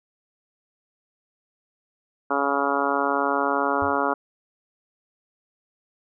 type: harmonic tone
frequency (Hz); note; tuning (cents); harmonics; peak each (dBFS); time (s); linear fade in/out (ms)
140.4; C#3; +22; 2 / 3 / 4 / 5 / 6 / 7 / 8 / 9 / 10; -29 / -29 / -29 / -29 / -29 / -29 / -29 / -29 / -29; 2.3-4.14; 10
type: tone with exponential decay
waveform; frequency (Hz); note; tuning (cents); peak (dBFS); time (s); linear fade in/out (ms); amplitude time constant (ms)
sine; 93.1; F#2; +11; -29; 3.82-4.04; 0; 47
effects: none